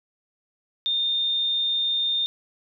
sine tone, 3633 Hz, A#7, 45 cents flat, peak -21 dBFS, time 0.86-2.26 s, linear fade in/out 0 ms, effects none

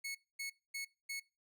sawtooth tone bursts, 2200 Hz, C#7, 14 cents flat, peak -36 dBFS, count 4, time 0.04-1.2 s, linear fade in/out 10 ms, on 110 ms, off 240 ms, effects noise-tail reverb RT60 0.3 s tail -22 dB re dry

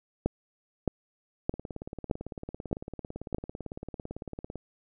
two click trains, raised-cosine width 2 ms, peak -12 / -24 dBFS, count 6 / 55, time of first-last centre 0.26-3.346 / 1.54-4.557 s, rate 1.62 / 17.9 Hz, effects none

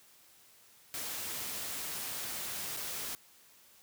white noise with dropouts, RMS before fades -39 dBFS, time 0.94-3.15 s, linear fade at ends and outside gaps 0 ms, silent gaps 2.766-2.771 s, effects white hiss -61 dBFS RMS until 3.82 s + high-pass 60 Hz 12 dB/octave

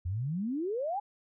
sine exponential sweep, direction up, 82.41 to 849 Hz, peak -30 dBFS, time 0.05-1 s, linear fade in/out 10 ms, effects none

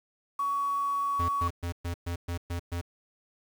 sine tone, 1124 Hz, C#6, 24 cents sharp, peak -26 dBFS, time 0.39-1.48 s, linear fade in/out 5 ms
square tone bursts, 86.4 Hz, F2, 18 cents flat, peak -30 dBFS, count 8, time 1.19-2.814 s, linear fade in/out 10 ms, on 98 ms, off 120 ms
effects 8-bit

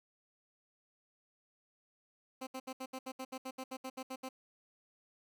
15% pulse tone bursts, 261.2 Hz, C4, 3 cents flat, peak -34 dBFS, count 15, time 2.41-4.29 s, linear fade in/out 10 ms, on 60 ms, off 70 ms, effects none

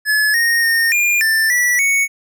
square tone with pitch steps, 1712 / 1857 / 1837 / 2409 / 1777 / 1953 / 2221 Hz, A6 / A#6 / A#6 / D7 / A6 / B6 / C#7, -48 / -7 / -26 / +43 / +17 / -20 / +3 cents, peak -13 dBFS, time 0.05-2.08 s, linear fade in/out 50 ms, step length 290 ms, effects none

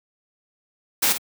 white noise with echo, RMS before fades -19 dBFS, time 1.02-1.13 s, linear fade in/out 10 ms, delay 51 ms, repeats 1, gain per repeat -9 dB, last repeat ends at 1.181 s, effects high-pass 150 Hz 12 dB/octave

